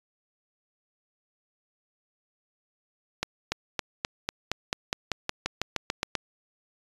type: accelerating click train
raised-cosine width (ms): 0.2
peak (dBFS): -9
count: 16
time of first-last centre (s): 3.23-6.153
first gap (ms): 290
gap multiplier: 0.94
effects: resampled to 24000 Hz